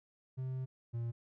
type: tone pair in turn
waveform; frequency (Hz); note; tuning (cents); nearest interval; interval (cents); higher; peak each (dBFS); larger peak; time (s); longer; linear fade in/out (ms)
triangle; 130 / 117.22; C3 / A#2; -11 / +10; major second; 179; first; -34 / -33; second; 0.37-0.66 / 0.93-1.12; first; 20
effects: none